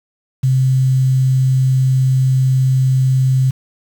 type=tone with quantisation; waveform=sine; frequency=130.81 Hz; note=C3; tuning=in tune; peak=-10 dBFS; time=0.43-3.51 s; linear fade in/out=10 ms; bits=6; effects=none